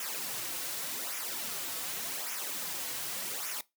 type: noise with flanger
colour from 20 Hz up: white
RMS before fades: -37 dBFS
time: 0-3.61 s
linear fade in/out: 2 ms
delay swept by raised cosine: 0.23 to 5.03 ms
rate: 0.86 Hz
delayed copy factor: -0.65
effects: noise-tail reverb RT60 0.2 s tail -20 dB re dry + high-pass 150 Hz 12 dB/octave